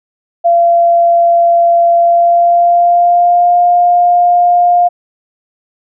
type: tone with pitch glide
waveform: sine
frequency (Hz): 685 to 705.1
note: F5 to F5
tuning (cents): -34 to +16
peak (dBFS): -5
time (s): 0.44-4.89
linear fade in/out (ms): 20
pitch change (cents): +50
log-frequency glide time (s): 1.97-3.57
effects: none